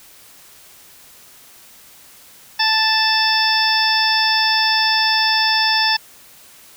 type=harmonic tone with a mistuned harmonic; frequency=880 Hz; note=A5; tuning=in tune; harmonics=1 / 2 / 3 / 4 / 5 / 6; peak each=-20 / -20 / -24 / -23 / -24 / -18 dBFS; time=2.59-5.97 s; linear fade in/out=10 ms; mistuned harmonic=5; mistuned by=+79 cents; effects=white hiss -45 dBFS RMS until 6.76 s